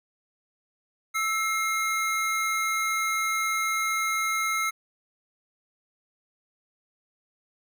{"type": "tone pair together", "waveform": "square", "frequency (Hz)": [1314, 2133], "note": ["E6", "C7"], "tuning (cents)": [-6, 33], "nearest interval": "minor sixth", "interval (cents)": 839, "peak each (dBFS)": -28, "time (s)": [1.14, 4.71], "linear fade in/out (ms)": 20, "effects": []}